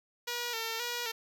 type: tone with vibrato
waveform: 5% pulse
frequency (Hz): 466.2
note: A#4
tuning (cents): 0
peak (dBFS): -22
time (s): 0.27-1.12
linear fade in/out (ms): 10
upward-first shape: square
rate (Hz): 1.9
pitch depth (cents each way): 53
effects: none